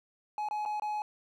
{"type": "tone with dropouts", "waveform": "triangle", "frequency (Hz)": 844, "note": "G#5", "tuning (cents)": 28, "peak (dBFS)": -29, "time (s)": [0.38, 1.02], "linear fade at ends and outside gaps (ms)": 1, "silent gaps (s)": [[0.487, 0.51], [0.652, 0.659], [0.798, 0.821]], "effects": []}